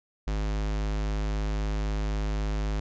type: tone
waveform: square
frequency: 51.91 Hz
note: G#1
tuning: in tune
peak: -27 dBFS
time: 0.27-2.8 s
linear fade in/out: 5 ms
effects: resampled to 16000 Hz